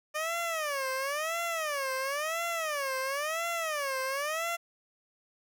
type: tone with vibrato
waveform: 15% pulse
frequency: 598 Hz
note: D5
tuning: 31 cents sharp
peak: -24 dBFS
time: 0.14-4.57 s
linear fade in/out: 20 ms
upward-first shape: sine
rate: 0.97 Hz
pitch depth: 230 cents each way
effects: none